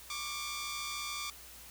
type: tone pair together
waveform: 10% pulse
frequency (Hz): 1110 / 1183.8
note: C#6 / D6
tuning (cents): +2 / +13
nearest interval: minor second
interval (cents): 111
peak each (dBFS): -35 / -30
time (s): 0.1-1.3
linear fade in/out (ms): 2
effects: added 60 Hz sine -59 dBFS peak until 1.7 s + white hiss -52 dBFS RMS until 1.7 s